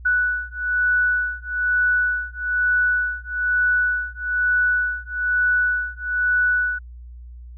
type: beating tone pair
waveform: sine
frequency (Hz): 1480 / 1481.1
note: F#6 / F#6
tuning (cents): 0 / +1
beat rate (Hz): 1.1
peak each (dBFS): -21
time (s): 0.05-6.79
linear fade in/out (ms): 10
effects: added 60 Hz sine -36 dBFS peak until 7.57 s